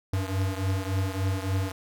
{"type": "beating tone pair", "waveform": "square", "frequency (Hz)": [94.4, 97.9], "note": ["F#2", "G2"], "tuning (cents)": [35, -2], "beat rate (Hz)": 3.5, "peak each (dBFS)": [-28, -31], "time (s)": [0.13, 1.72], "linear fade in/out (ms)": 5, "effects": []}